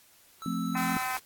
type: tone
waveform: square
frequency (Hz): 1316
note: E6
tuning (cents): -3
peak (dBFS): -39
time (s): 0.42-1.03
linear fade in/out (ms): 0
type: chord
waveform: sine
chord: F major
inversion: none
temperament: equal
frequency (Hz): 174.61 / 220 / 261.6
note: F3 / A3 / C4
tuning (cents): 0 / 0 / 0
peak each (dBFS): -33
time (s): 0.46-0.97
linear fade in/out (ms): 2
type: harmonic tone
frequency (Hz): 256.3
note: C4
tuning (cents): -36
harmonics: 3 / 4 / 5 / 6 / 7 / 8 / 9 / 10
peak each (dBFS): -34 / -36 / -38 / -40 / -41 / -42 / -43 / -44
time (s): 0.75-1.17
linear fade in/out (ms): 2
type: noise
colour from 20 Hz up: white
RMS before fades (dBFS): -40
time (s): 0.76-1.2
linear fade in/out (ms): 20
effects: white hiss -59 dBFS RMS until 1.25 s + AAC 64 kbps